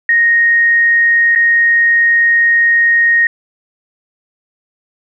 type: tone with dropouts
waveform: sine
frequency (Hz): 1864.7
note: A#6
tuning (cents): 0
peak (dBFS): -7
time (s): 0.09-3.27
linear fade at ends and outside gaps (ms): 2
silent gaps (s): 1.351-1.358
effects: none